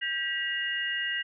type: tone cluster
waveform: sine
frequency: 1589 / 1935 / 2843 Hz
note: G6 / B6 / F7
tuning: +23 / -36 / +30 cents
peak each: -35 / -31 / -32 dBFS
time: 0.01-1.23 s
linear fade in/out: 20 ms
effects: none